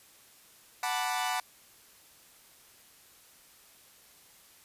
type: chord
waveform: sawtooth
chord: B minor seventh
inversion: second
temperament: equal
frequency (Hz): 740 / 880 / 987.8 / 1174.7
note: F#5 / A5 / B5 / D6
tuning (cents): 0 / 0 / 0 / 0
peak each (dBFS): -29 / -32 / -32 / -34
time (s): 0.83-1.4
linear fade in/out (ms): 2
effects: white hiss -58 dBFS RMS until 4.64 s + resampled to 32000 Hz